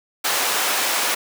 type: high-pass noise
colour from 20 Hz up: pink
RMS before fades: -21 dBFS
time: 0.24-1.15 s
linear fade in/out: 10 ms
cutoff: 680 Hz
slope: 12 dB/octave
effects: none